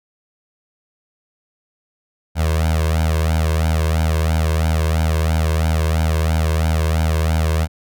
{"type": "tone with flanger", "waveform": "sawtooth", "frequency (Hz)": 80, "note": "D#2", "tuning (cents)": 49, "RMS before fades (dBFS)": -17, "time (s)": [2.35, 7.68], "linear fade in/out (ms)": 50, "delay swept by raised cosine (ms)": [1.3, 1.91], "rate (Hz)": 3, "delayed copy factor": 0.85, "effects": []}